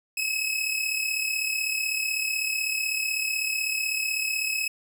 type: tone pair together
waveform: sawtooth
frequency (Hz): 2552 / 2588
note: D#7 / E7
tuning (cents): +43 / -32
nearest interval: unison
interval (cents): 25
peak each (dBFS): -25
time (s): 0.17-4.68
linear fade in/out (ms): 5
effects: none